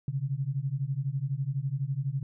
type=beating tone pair; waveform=sine; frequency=130.81 / 142.81 Hz; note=C3 / D3; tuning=0 / -48 cents; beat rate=12 Hz; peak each=-31 dBFS; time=0.08-2.23 s; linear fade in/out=2 ms; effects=none